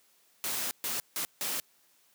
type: noise bursts at uneven times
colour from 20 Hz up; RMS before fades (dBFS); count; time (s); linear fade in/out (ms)
white; -33; 4; 0.44-0.71 / 0.84-1 / 1.16-1.25 / 1.41-1.6; 0
effects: white hiss -66 dBFS RMS until 2.14 s + high-pass 150 Hz 12 dB/octave